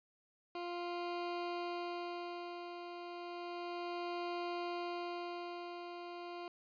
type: tone with tremolo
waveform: 20% pulse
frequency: 349.2 Hz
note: F4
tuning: in tune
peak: -33 dBFS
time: 0.55-6.48 s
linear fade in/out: 2 ms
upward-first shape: sine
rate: 0.32 Hz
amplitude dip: 55%
effects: resampled to 11025 Hz